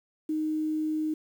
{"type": "tone with quantisation", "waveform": "sine", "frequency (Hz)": 310, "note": "D#4", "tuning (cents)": -6, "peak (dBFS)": -26, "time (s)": [0.29, 1.14], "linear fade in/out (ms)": 5, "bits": 9, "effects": []}